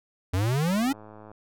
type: exponential sweep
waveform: square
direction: up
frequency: 87.31 to 286.9 Hz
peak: -23 dBFS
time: 0.33-0.93 s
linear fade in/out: 10 ms
type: click train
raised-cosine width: 1 ms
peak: -32 dBFS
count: 69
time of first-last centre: 0.68-1.316 s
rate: 107 Hz
effects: none